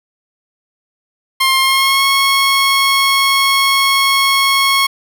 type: tone with pitch glide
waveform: 15% pulse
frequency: 1062 to 1094.4 Hz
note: C6 to C#6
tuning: +25 to -23 cents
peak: -4 dBFS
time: 1.4-4.87 s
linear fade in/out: 10 ms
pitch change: +52 cents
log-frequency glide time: 1.58-2.04 s
effects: none